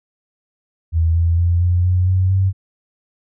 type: tone with pitch steps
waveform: sine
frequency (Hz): 82 / 84.11 / 86.28 / 88.5 / 90.77 / 93.11 / 95.51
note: E2 / E2 / F2 / F2 / F#2 / F#2 / G2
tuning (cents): -9 / +35 / -20 / +23 / -33 / +11 / -45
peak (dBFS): -12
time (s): 0.92-2.53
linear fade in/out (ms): 50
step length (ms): 230
effects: none